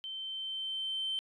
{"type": "tone with level ramp", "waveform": "sine", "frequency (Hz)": 3100, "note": "G7", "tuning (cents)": -20, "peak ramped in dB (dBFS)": [-38, -30], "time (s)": [0.04, 1.19], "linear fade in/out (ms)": 0, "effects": ["tanh soft clip ceiling -28 dBFS"]}